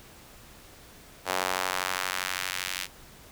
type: tone with high-pass filter sweep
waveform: sawtooth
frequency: 92.5 Hz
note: F#2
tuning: in tune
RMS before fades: -31 dBFS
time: 1.25-2.88 s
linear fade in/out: 50 ms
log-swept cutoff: 680 to 2500 Hz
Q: 1
effects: pink hiss -51 dBFS RMS until 3.31 s